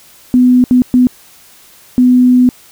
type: tone bursts at uneven times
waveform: sine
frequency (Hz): 250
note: B3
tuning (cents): +21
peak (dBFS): -4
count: 4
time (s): 0.34-0.64 / 0.71-0.82 / 0.94-1.07 / 1.98-2.49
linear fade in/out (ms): 0
effects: white hiss -42 dBFS RMS until 2.71 s